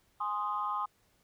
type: chord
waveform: sine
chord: Ab major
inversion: none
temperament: equal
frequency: 830.6 / 1046.5 / 1244.5 Hz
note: Ab5 / C6 / Eb6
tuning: 0 / 0 / 0 cents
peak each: -37 / -34 / -34 dBFS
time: 0.2-0.86 s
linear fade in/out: 10 ms
effects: tanh soft clip ceiling -22 dBFS + pink hiss -70 dBFS RMS until 1.23 s